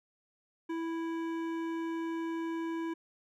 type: tone with hard clipping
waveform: sine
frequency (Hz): 329.6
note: E4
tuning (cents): 0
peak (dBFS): -35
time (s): 0.69-2.94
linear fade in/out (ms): 10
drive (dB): 13
effects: none